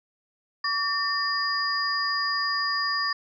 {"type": "tone cluster", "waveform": "sine", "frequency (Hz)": [1138, 1803, 4878], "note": ["C#6", "A6", "D#8"], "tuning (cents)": [45, 42, -35], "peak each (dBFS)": -28, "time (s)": [0.64, 3.13], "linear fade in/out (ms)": 5, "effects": []}